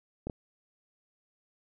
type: clicks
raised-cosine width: 2 ms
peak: -22 dBFS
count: 2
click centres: 0.27 / 0.298 s
effects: none